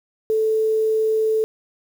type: tone with quantisation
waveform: sine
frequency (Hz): 438.7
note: A4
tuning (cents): -5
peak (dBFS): -16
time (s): 0.3-1.44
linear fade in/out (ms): 0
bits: 7
effects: none